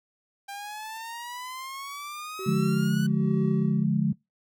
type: exponential sweep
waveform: sawtooth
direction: up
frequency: 792 to 1500 Hz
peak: -32 dBFS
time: 0.48-3.07 s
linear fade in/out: 10 ms
type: tone with tremolo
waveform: triangle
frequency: 380 Hz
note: F#4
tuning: 46 cents sharp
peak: -28 dBFS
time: 2.39-3.84 s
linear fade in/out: 2 ms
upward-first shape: sine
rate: 1.2 Hz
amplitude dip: 85%
type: chord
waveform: sine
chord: D diminished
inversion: none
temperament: just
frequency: 146.83 / 176.2 / 211.4 Hz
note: D3 / F3 / Ab3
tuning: 0 / +16 / +31 cents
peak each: -26 / -26 / -25 dBFS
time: 2.46-4.13 s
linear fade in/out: 10 ms
effects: noise-tail reverb RT60 0.2 s tail -24 dB re dry